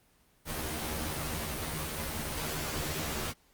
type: noise with comb filter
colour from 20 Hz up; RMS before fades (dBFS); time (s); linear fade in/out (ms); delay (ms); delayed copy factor
pink; -35; 0.45-3.34; 50; 13; +0.95
effects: pink hiss -66 dBFS RMS until 3.53 s + Opus 24 kbps